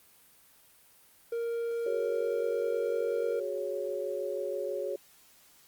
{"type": "tone", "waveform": "triangle", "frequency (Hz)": 466.2, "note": "A#4", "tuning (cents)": 0, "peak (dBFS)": -28, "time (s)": [1.32, 3.4], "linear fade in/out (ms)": 5}
{"type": "chord", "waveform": "sine", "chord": "F# suspended second", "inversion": "none", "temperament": "just", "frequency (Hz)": [370, 416.2, 555], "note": ["F#4", "G#4", "C#5"], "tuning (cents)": [0, 4, 2], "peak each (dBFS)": [-37, -36, -34], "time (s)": [1.86, 4.96], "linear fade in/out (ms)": 5}
{"effects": ["white hiss -60 dBFS RMS until 5.67 s", "Opus 32 kbps"]}